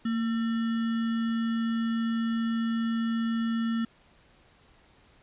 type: tone with sample-and-hold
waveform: sine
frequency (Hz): 228.7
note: A#3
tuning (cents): -33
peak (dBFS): -25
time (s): 0.05-3.85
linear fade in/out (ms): 5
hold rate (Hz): 1575
effects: pink hiss -60 dBFS RMS until 5.22 s + resampled to 8000 Hz